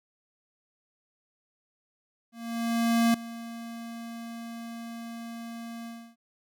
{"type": "tone with ADSR envelope", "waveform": "square", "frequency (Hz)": 231.6, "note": "A#3", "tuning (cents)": -11, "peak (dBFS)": -20, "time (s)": [2.32, 6.16], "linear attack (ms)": 820, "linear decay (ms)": 4, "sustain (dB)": -18, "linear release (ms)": 300, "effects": []}